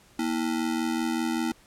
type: ring-modulated tone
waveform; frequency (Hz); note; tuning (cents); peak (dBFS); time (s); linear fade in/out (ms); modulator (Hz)
square; 280.2; C#4; +19; -23; 0.19-1.52; 2; 42.6
effects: pink hiss -57 dBFS RMS until 1.66 s + low-pass 12000 Hz 12 dB/octave